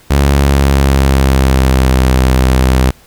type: tone with pitch glide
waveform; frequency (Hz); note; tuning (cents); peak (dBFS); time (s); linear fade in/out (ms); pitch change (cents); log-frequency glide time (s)
sawtooth; 69.8 to 64.38; C#2 to C2; +13 to -27; -3; 0.1-2.91; 10; -140; 0.39-2.02
effects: pink hiss -44 dBFS RMS until 3.06 s